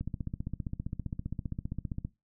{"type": "click train", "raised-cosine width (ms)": 5, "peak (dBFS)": -22, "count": 32, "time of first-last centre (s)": [0.01, 2.049], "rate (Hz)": 15.2, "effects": ["noise-tail reverb RT60 0.2 s tail -18 dB re dry"]}